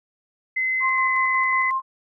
sine tone with pitch glide, 2049 to 2032 Hz, C7 to B6, -37 to +49 cents, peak -20 dBFS, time 0.56-1.71 s, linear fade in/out 10 ms, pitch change -14 cents, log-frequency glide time 0.91-1.04 s
sine tone with tremolo, 1058 Hz, C6, 19 cents sharp, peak -20 dBFS, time 0.8-1.82 s, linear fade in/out 50 ms, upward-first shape square, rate 5.5 Hz, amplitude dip 30%
effects none

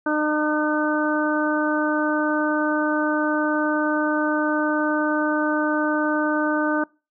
harmonic tone, 303.2 Hz, D#4, 45 cents flat, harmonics 1 / 2 / 3 / 4 / 5, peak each -22 / -26 / -28 / -29 / -26 dBFS, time 0.06-6.84 s, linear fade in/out 5 ms, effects noise-tail reverb RT60 0.3 s tail -24 dB re dry

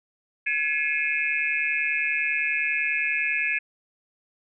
sine tone cluster, 1694 / 2167 / 2429 / 2579 Hz, G#6 / C#7 / D#7 / E7, +34 / -40 / -42 / -39 cents, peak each -28 dBFS, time 0.46-3.59 s, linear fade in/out 10 ms, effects none

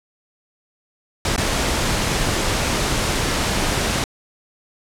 pink noise with dropouts, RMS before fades -20 dBFS, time 1.25-4.04 s, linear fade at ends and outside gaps 1 ms, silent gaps 1.362-1.378 s, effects low-pass 9000 Hz 12 dB/octave

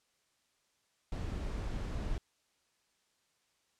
brown noise, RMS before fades -37 dBFS, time 1.12-2.18 s, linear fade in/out 2 ms, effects white hiss -75 dBFS RMS until 3.79 s + low-pass 8000 Hz 12 dB/octave

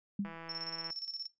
sine tone with exponential decay, 200.8 Hz, G3, 42 cents sharp, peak -28 dBFS, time 0.19-0.37 s, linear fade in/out 5 ms, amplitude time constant 38 ms
click train, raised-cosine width 0.5 ms, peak -32 dBFS, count 109, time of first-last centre 0.25-0.905 s, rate 165 Hz
sine tone with tremolo, 5400 Hz, E8, 41 cents sharp, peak -37 dBFS, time 0.49-1.27 s, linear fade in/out 5 ms, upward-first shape square, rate 17 Hz, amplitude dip 75%
effects noise-tail reverb RT60 0.2 s tail -19 dB re dry + resampled to 16000 Hz

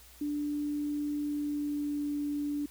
sine tone with pitch glide, 293.7 to 291.3 Hz, D4 to D4, 0 to -14 cents, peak -30 dBFS, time 0.21-2.66 s, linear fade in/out 5 ms, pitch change -14 cents, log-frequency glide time 1.24-2.19 s, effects added 60 Hz sine -57 dBFS peak until 2.7 s + white hiss -56 dBFS RMS until 2.7 s

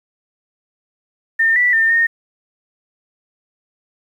sine tone with pitch steps, 1812 / 1964 / 1805 / 1840 Hz, A#6 / B6 / A6 / A#6, -50 / -10 / +44 / -23 cents, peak -11 dBFS, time 1.39-2.07 s, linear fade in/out 10 ms, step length 170 ms, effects 8-bit

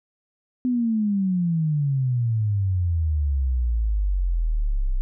sine exponential sweep, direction down, 254.6 to 30.87 Hz, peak -19 dBFS, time 0.65-5.01 s, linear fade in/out 0 ms, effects none

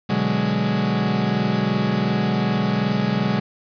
40% pulse chord, G# half-diminished seventh, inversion first, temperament equal, 123.47 / 146.83 / 185 / 207.7 Hz, B2 / D3 / F#3 / G#3, 0 / 0 / 0 / 0 cents, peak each -26 / -26 / -23 / -21 dBFS, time 0.09-3.4 s, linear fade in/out 10 ms, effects resampled to 11025 Hz + 7-bit

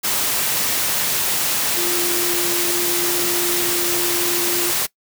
sine tone in noise, 349.2 Hz, F4, in tune, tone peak -24 dBFS, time 1.76-4.72 s, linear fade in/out 20 ms, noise white, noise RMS -20 dBFS, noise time 0.03-4.87 s, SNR -7 dB, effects noise-tail reverb RT60 0.1 s tail -21 dB re dry + high-pass 100 Hz 12 dB/octave

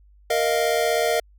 square chord, Bb suspended fourth, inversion none, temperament equal, 466.2 / 622.3 / 698.5 Hz, Bb4 / Eb5 / F5, 0 / 0 / 0 cents, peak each -24 / -24 / -25 dBFS, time 0.3-1.2 s, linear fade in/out 5 ms, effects added 50 Hz sine -50 dBFS peak until 1.38 s

